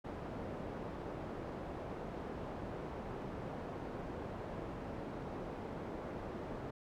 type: low-pass noise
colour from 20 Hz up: white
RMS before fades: -44 dBFS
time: 0.04-6.71 s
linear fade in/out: 10 ms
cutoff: 590 Hz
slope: 12 dB/octave
effects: none